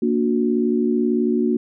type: chord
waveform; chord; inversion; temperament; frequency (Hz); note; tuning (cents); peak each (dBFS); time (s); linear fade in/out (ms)
sine; Bb augmented; none; just; 233.1 / 291.4 / 364.2; Bb3 / D4 / F#4; 0 / -13 / -27; -19 / -23 / -21; 0.02-1.57; 5
effects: none